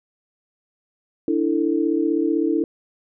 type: chord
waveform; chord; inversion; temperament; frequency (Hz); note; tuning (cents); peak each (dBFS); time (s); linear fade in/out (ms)
sine; D suspended second; none; equal with one note detuned; 293.7 / 329.6 / 445.1; D4 / E4 / A4; 0 / 0 / +20; -22 / -20 / -25; 1.28-2.64; 2
effects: none

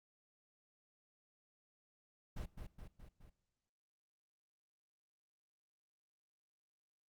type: noise with echo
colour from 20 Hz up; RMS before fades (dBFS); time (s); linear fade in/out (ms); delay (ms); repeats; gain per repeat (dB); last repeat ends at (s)
brown; -42; 2.36-2.46; 10; 210; 4; -4; 3.3
effects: noise-tail reverb RT60 1.0 s tail -19 dB re dry + Opus 48 kbps

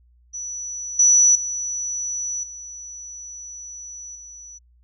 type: tone with level steps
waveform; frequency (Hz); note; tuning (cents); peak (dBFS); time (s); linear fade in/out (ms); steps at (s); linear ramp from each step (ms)
sine; 5920; F#8; 0; -28 / -11 / -24 / -34 / -38; 0.33-4.59; 20; 0.99 / 1.35 / 2.43 / 4.15; 5
effects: added 60 Hz sine -53 dBFS peak until 4.83 s

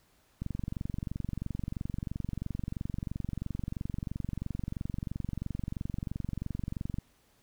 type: click train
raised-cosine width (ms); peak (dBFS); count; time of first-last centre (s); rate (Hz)
5; -22; 152; 0.42-6.985; 23
effects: pink hiss -67 dBFS RMS until 7.42 s

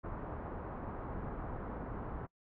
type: low-pass noise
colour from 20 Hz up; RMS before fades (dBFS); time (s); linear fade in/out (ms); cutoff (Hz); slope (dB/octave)
pink; -42; 0.03-2.27; 20; 1300; 24
effects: noise-tail reverb RT60 0.1 s tail -24 dB re dry

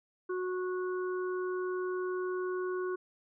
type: harmonic tone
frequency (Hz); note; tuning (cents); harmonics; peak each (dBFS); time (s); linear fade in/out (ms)
366.9; F#4; -15; 1 / 3 / 4; -32 / -42 / -44; 0.29-2.96; 10
effects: none

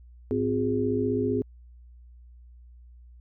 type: tone cluster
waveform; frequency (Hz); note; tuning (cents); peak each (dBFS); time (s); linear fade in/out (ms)
sine; 106.1 / 258.9 / 357.8 / 413.4; G#2 / C4 / F4 / G#4; +38 / -18 / +42 / -8; -32 / -27 / -31 / -27; 0.31-1.42; 0
effects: added 60 Hz sine -47 dBFS peak until 3.2 s

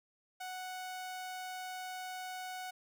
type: tone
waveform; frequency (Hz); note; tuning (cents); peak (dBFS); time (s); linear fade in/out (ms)
sawtooth; 740; F#5; 0; -37; 0.4-2.71; 10
effects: none

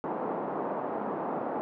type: band-pass noise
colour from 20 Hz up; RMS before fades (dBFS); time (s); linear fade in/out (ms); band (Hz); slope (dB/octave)
white; -33; 0.04-1.61; 0; 190 to 940; 24
effects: none

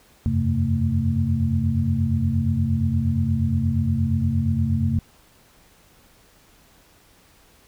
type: tone cluster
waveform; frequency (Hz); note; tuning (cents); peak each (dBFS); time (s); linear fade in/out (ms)
sine; 87.2 / 95.7 / 133.3 / 225.4; F2 / G2 / C3 / A3; -2 / -41 / +33 / +42; -24; 0.26-4.99; 0
effects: pink hiss -55 dBFS RMS until 7.67 s

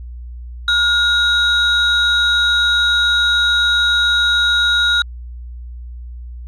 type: tone pair together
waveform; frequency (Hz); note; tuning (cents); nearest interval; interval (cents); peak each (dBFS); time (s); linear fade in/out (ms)
sine; 1427 / 3810; F6 / A#7; +37 / +37; octave + perfect fourth; 1700; -13; 0.68-5.02; 2
effects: tanh soft clip ceiling -7 dBFS + added 60 Hz sine -28 dBFS peak until 6.47 s

